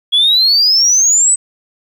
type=exponential sweep; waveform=sine; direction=up; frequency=3322 to 8160 Hz; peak=-6 dBFS; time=0.12-1.36 s; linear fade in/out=20 ms; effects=tanh soft clip ceiling -4 dBFS + 8-bit